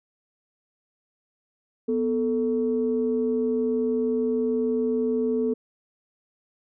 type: tone pair together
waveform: sine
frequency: 246.9 / 440.3 Hz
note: B3 / A4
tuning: 0 / +1 cents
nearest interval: minor seventh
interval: 1001 cents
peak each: -24 / -23 dBFS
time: 1.88-5.54 s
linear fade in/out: 10 ms
effects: tanh soft clip ceiling -14 dBFS